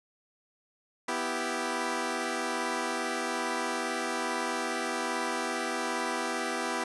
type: chord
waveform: 10% pulse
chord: E minor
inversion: second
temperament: equal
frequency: 246.9 / 329.6 / 392 Hz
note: B3 / E4 / G4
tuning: 0 / 0 / 0 cents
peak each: -26 dBFS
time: 1.08-6.84 s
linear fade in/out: 5 ms
effects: resampled to 24000 Hz